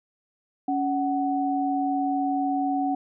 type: tone pair together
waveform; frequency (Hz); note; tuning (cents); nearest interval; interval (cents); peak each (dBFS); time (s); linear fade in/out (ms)
sine; 279.4 / 746; C#4 / F#5; +14 / +14; octave + perfect fourth; 1700; -25; 0.68-2.95; 5
effects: none